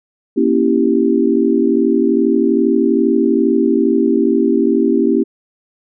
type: chord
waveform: sine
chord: A# diminished seventh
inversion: none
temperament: equal with one note detuned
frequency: 236.9 / 277.2 / 329.6 / 392 Hz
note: A#3 / C#4 / E4 / G4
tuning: +28 / 0 / 0 / 0 cents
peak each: -16 dBFS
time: 0.36-5.24 s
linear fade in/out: 20 ms
effects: none